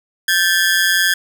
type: ring-modulated tone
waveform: sawtooth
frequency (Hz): 1655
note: G#6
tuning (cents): -6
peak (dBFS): -6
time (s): 0.28-1.14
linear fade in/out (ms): 5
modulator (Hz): 90.3
effects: none